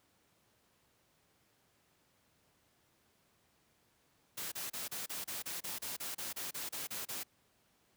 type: noise bursts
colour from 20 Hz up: white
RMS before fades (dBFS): -41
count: 16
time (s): 4.37-7.235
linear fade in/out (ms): 10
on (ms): 150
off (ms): 31
effects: pink hiss -72 dBFS RMS until 7.96 s + high-pass 80 Hz 12 dB/octave